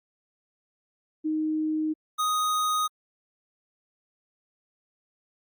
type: tone pair in turn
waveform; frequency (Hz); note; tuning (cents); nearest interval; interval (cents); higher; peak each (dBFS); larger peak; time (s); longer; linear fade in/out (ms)
sine / square; 311.1 / 1246.6; D#4 / D#6; 0 / +3; 2 octaves; 2403; second; -24; neither; 1.24-1.94 / 2.18-2.88; neither; 20
effects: Opus 48 kbps